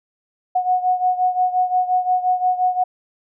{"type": "beating tone pair", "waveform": "sine", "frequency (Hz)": [731, 736.7], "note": ["F#5", "F#5"], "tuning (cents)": [-21, -8], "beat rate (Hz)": 5.7, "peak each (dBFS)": [-17, -21], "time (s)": [0.55, 2.84], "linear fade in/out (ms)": 10, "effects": []}